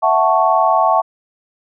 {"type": "chord", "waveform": "sine", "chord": "F# minor seventh", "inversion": "third", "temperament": "equal", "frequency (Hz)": [659.3, 740, 880, 1108.7], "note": ["E5", "F#5", "A5", "C#6"], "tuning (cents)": [0, 0, 0, 0], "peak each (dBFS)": -16, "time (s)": [0.02, 1.02], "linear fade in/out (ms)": 20, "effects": []}